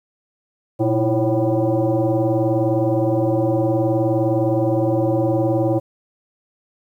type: tone with frequency modulation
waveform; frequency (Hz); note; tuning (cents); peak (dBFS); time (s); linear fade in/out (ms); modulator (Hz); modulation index
sine; 100.8; G2; +49; -15; 0.79-5.8; 20; 221; 2.5
effects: 9-bit